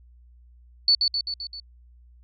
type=tone with echo; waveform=sine; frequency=4465 Hz; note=C#8; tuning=12 cents sharp; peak=-14 dBFS; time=0.88-0.95 s; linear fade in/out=2 ms; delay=130 ms; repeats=5; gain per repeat=-4 dB; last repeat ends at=1.6 s; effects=added 60 Hz sine -49 dBFS peak until 2.23 s + MP3 64 kbps